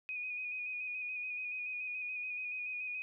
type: tone with vibrato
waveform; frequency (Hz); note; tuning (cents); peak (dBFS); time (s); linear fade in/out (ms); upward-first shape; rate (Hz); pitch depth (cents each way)
sine; 2483; D#7; -4; -37; 0.09-3.02; 0; square; 7; 23
effects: none